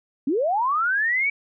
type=linear sweep; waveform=sine; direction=up; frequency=246.9 to 2298 Hz; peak=-19 dBFS; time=0.27-1.3 s; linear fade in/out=5 ms; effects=none